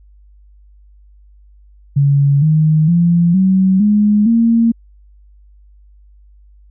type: tone with pitch steps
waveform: sine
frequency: 140.9 / 155.44 / 171.48 / 189.17 / 208.7 / 230.2 Hz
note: C#3 / D#3 / F3 / F#3 / G#3 / A#3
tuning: +29 / -1 / -31 / +39 / +9 / -22 cents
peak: -8 dBFS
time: 1.96-4.72 s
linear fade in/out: 10 ms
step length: 460 ms
effects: added 50 Hz sine -42 dBFS peak until 6.7 s